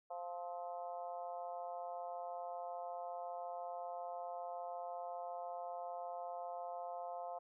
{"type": "harmonic tone with a mistuned harmonic", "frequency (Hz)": 174.61, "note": "F3", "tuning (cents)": 0, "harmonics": [3, 4, 5, 6, 7], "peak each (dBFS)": [-49, -44, -51, -54, -61], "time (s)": [0.1, 7.39], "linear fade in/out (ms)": 10, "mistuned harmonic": 7, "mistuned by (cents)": 74, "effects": []}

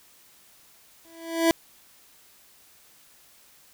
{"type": "tone with exponential growth", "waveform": "25% pulse", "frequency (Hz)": 330.5, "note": "E4", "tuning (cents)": 5, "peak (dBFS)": -11, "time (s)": [1.05, 1.51], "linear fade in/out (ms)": 0, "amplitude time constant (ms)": 100, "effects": ["white hiss -56 dBFS RMS until 3.73 s"]}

